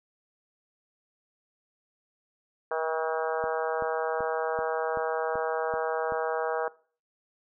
harmonic tone, 160 Hz, D#3, 49 cents sharp, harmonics 3 / 4 / 5 / 6 / 7 / 8 / 9 / 10, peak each -31 / -33 / -35 / -37 / -38 / -39 / -40 / -41 dBFS, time 2.71-6.68 s, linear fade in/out 2 ms
click train, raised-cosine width 2 ms, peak -27 dBFS, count 8, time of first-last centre 3.44-6.122 s, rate 2.61 Hz
effects noise-tail reverb RT60 0.4 s tail -19 dB re dry

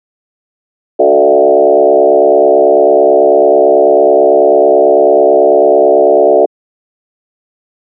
sine tone with frequency modulation, 516 Hz, C5, 24 cents flat, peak -3 dBFS, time 0.99-6.46 s, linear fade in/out 10 ms, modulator 69.1 Hz, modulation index 2.6, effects high-pass 300 Hz 12 dB/octave

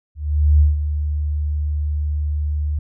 sine tone with ADSR envelope, 74.5 Hz, D2, 25 cents sharp, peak -8 dBFS, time 0.15-2.79 s, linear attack 450 ms, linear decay 160 ms, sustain -10 dB, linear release 5 ms, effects none

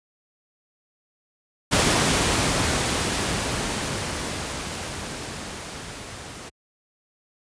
pink noise with level ramp, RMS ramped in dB -18 to -38 dBFS, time 1.71-6.5 s, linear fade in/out 20 ms, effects high-pass 60 Hz 12 dB/octave + resampled to 22050 Hz

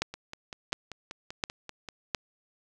two click trains, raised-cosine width 0.2 ms, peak -10 / -22 dBFS, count 4 / 10, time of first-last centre 0.02-2.148 / 0.14-1.888 s, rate 1.41 / 5.15 Hz, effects none

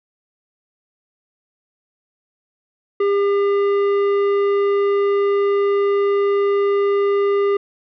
sine tone with tanh clipping, 401.7 Hz, G4, 42 cents sharp, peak -16 dBFS, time 3-7.57 s, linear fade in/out 5 ms, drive 11 dB, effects none

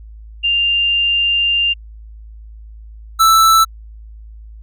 sine / square tone pair in turn, 2794 / 1321 Hz, F7 / E6, 0 / +3 cents, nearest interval octave + minor second, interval 1297 cents, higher first, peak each -12 / -8 dBFS, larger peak second, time 0.43-1.74 / 3.19-3.65 s, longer first, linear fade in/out 20 ms, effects added 54 Hz sine -33 dBFS peak until 4.62 s

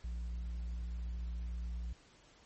sine tone with tanh clipping, 58.7 Hz, A#1, 13 cents sharp, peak -38 dBFS, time 0.04-1.93 s, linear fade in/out 5 ms, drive 4 dB, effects pink hiss -63 dBFS RMS until 2.45 s + MP3 32 kbps

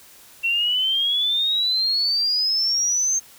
sine exponential sweep, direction up, 2700 to 6390 Hz, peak -18 dBFS, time 0.43-3.2 s, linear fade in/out 20 ms, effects white hiss -48 dBFS RMS until 3.38 s

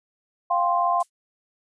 sine chord, F suspended second, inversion none, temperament just, 698.5 / 785.8 / 1047.7 Hz, F5 / G5 / C6, 0 / +4 / +2 cents, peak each -22 / -27 / -22 dBFS, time 0.5-1.03 s, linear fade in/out 10 ms
violet noise with exponential decay, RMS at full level -30 dBFS, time 1-1.1 s, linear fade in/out 5 ms, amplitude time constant 21 ms
effects resampled to 22050 Hz

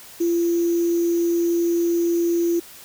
sine tone with sample-and-hold, 341.3 Hz, F4, 40 cents flat, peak -17 dBFS, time 0.2-2.6 s, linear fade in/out 10 ms, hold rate 6300 Hz, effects white hiss -43 dBFS RMS until 2.84 s

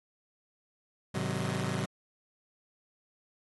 sawtooth chord, Ab dominant seventh, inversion none, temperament just, 103.83 / 129.78 / 155.74 / 186.89 Hz, Ab2 / C3 / Eb3 / Gb3, 0 / -14 / +2 / +18 cents, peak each -34 / -31 / -33 / -31 dBFS, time 1.14-1.86 s, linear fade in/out 10 ms, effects AAC 32 kbps

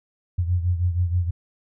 sine beating tone pair, 87.31 / 93.61 Hz, F2 / F#2, 0 / +21 cents, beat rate 6.3 Hz, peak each -20 / -26 dBFS, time 0.38-1.31 s, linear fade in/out 10 ms, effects none

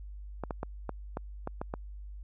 clicks, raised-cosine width 1 ms, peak -20 dBFS, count 8, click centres 0.437 / 0.508 / 0.631 / 0.893 / 1.171 / 1.474 / 1.615 / 1.739 s, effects added 50 Hz sine -41 dBFS peak until 2.23 s

